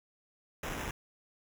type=noise with sample-and-hold; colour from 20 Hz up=pink; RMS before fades=-38 dBFS; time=0.63-0.91 s; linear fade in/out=2 ms; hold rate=4410 Hz; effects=none